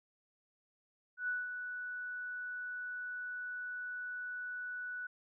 sine tone with ADSR envelope, 1480 Hz, F#6, in tune, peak -32 dBFS, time 1.17-5.07 s, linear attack 110 ms, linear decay 190 ms, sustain -7 dB, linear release 6 ms, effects none

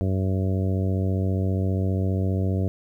harmonic tone, 94.9 Hz, F#2, 44 cents sharp, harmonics 1 / 2 / 3 / 4 / 5 / 6 / 7, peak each -22 / -28 / -32 / -34 / -36 / -38 / -39 dBFS, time 0.01-2.68 s, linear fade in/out 0 ms, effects 10-bit

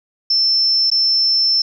sine tone with dropouts, 5330 Hz, E8, 18 cents sharp, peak -12 dBFS, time 0.3-1.62 s, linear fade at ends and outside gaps 5 ms, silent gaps 0.902-0.915 s, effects 9-bit

